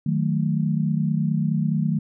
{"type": "chord", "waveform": "sine", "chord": "D# diminished", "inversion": "none", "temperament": "equal", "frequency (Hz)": [155.56, 185, 220], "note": ["D#3", "F#3", "A3"], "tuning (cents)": [0, 0, 0], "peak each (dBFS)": [-22, -25, -25], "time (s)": [0.06, 1.99], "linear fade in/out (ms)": 5, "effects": []}